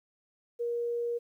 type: tone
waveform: sine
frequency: 473.6 Hz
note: A#4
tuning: 27 cents sharp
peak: -29 dBFS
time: 0.59-1.19 s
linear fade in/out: 20 ms
effects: 11-bit